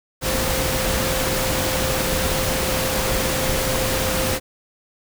sine tone in noise, 522 Hz, C5, 4 cents flat, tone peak -26 dBFS, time 0.21-4.4 s, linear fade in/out 50 ms, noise pink, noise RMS -22 dBFS, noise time 0.21-4.4 s, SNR -7 dB, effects none

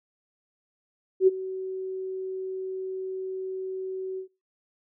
sine tone with ADSR envelope, 377.3 Hz, F#4, 34 cents sharp, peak -12 dBFS, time 1.2-4.28 s, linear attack 73 ms, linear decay 25 ms, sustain -18 dB, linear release 100 ms, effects noise-tail reverb RT60 0.3 s tail -25 dB re dry

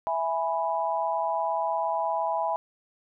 sine chord, E major, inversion none, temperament equal, 659.3 / 830.6 / 987.8 Hz, E5 / G#5 / B5, 0 / 0 / 0 cents, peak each -29 dBFS, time 0.07-2.56 s, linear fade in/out 0 ms, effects none

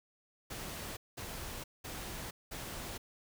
pink noise bursts, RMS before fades -43 dBFS, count 4, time 0.5-2.98 s, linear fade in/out 10 ms, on 470 ms, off 200 ms, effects none

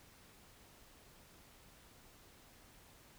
silence, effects pink hiss -62 dBFS RMS until 3.18 s

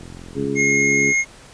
click train, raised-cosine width 3 ms, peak -25 dBFS, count 21, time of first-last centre 0.01-0.469 s, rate 43.6 Hz
harmonic tone, 69.3 Hz, C#2, in tune, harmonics 2 / 3 / 4 / 5 / 6, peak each -29 / -28 / -24 / -29 / -24 dBFS, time 0.34-1.14 s, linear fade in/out 50 ms
square tone, 2147 Hz, C7, 44 cents sharp, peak -16 dBFS, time 0.55-1.25 s, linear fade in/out 50 ms
effects pink hiss -44 dBFS RMS until 1.53 s + resampled to 22050 Hz

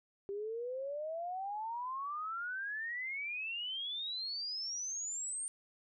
sine exponential sweep, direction up, 392 to 8870 Hz, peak -37 dBFS, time 0.29-5.48 s, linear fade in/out 0 ms, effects none

